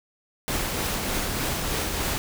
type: noise with tremolo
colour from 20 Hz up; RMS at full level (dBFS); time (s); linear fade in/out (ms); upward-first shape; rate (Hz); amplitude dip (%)
pink; -26; 0.48-2.18; 0; triangle; 3.3; 30
effects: none